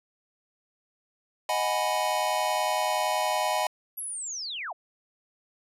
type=chord; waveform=square; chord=G# minor seventh; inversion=second; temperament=equal; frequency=622.3 / 740 / 830.6 / 987.8 Hz; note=D#5 / F#5 / G#5 / B5; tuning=0 / 0 / 0 / 0 cents; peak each=-31 dBFS; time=1.49-3.67 s; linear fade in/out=2 ms
type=linear sweep; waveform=sine; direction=down; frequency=11640 to 566 Hz; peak=-32 dBFS; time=3.97-4.73 s; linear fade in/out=10 ms
effects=resampled to 32000 Hz